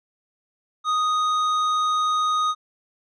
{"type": "tone with tanh clipping", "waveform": "triangle", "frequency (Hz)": 1244.5, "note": "D#6", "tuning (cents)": 0, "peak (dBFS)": -21, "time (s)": [0.84, 2.55], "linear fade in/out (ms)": 50, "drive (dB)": 17, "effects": ["low-pass 6000 Hz 12 dB/octave"]}